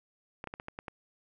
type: clicks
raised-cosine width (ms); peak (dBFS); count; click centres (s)
0.5; -24; 7; 0.441 / 0.473 / 0.539 / 0.599 / 0.684 / 0.789 / 0.882
effects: none